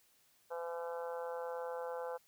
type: harmonic tone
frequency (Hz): 169.3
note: E3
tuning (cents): +46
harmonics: 3 / 4 / 5 / 6 / 7 / 8 / 9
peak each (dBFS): -40 / -50 / -46 / -51 / -55 / -53 / -55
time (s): 0.5-2.18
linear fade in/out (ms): 20
effects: white hiss -70 dBFS RMS until 2.27 s